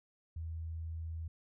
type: tone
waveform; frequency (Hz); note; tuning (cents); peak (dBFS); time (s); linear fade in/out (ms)
sine; 81.4; E2; -21; -38; 0.36-1.28; 5
effects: none